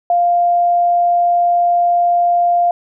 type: tone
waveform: sine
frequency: 698.5 Hz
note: F5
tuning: in tune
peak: -10 dBFS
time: 0.1-2.71 s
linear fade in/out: 2 ms
effects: none